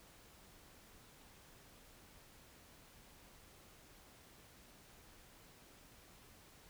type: silence
effects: pink hiss -62 dBFS RMS until 6.69 s